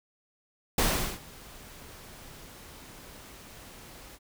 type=noise with ADSR envelope; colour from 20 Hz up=pink; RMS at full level=-24 dBFS; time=0.78-4.19 s; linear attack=4 ms; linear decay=400 ms; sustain=-24 dB; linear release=44 ms; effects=none